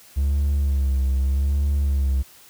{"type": "tone with vibrato", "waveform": "triangle", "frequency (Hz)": 68.7, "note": "C#2", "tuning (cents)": -15, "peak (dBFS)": -15, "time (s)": [0.16, 2.23], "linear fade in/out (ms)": 20, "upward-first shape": "sine", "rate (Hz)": 0.82, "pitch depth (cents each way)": 68, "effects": ["tanh soft clip ceiling -11 dBFS", "white hiss -49 dBFS RMS until 2.49 s"]}